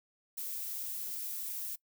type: noise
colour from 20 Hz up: violet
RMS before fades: -39 dBFS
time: 0.37-1.76 s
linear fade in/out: 10 ms
effects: noise-tail reverb RT60 0.1 s tail -23 dB re dry